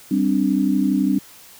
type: chord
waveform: sine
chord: G suspended fourth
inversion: none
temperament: equal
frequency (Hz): 196 / 261.6 / 293.7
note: G3 / C4 / D4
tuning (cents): 0 / 0 / 0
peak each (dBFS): -20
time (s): 0.11-1.19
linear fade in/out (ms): 5
effects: white hiss -45 dBFS RMS until 1.59 s